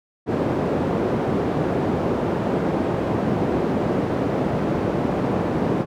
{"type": "band-pass noise", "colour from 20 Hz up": "white", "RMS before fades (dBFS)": -22, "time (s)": [0.26, 5.86], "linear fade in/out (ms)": 50, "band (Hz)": [110, 440], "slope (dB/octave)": 12, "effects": []}